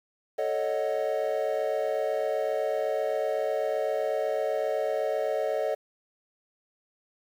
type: chord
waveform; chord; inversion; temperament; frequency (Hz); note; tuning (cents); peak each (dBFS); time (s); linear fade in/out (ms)
triangle; D# half-diminished seventh; second; equal; 440 / 554.4 / 622.3 / 740; A4 / C#5 / D#5 / F#5; 0 / 0 / 0 / 0; -29 / -28 / -27 / -33; 0.38-5.75; 10
effects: tanh soft clip ceiling -16 dBFS + 9-bit